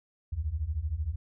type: beating tone pair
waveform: sine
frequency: 69.3 / 82.3 Hz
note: C#2 / E2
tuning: 0 / -2 cents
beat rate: 13 Hz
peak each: -33 / -31 dBFS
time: 0.32-1.16 s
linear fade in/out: 10 ms
effects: none